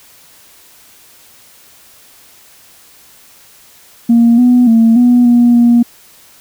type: tone with pitch steps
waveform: sine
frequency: 233.8 / 246.4 / 227.2 / 244.1 / 239.9 / 237.7 Hz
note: A#3 / B3 / A#3 / B3 / A#3 / A#3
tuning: +5 / -4 / -44 / -20 / +50 / +34 cents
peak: -3 dBFS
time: 4.09-5.83 s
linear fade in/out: 10 ms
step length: 290 ms
effects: tanh soft clip ceiling -1 dBFS + white hiss -43 dBFS RMS until 6.4 s